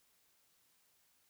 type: silence
effects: white hiss -73 dBFS RMS until 1.29 s